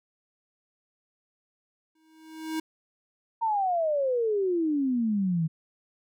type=tone with exponential growth; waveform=square; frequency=317.5 Hz; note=D#4; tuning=35 cents sharp; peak=-27 dBFS; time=1.95-2.6 s; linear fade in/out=5 ms; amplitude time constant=140 ms
type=exponential sweep; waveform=sine; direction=down; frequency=932.3 to 155.56 Hz; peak=-23 dBFS; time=3.41-5.48 s; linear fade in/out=20 ms
effects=none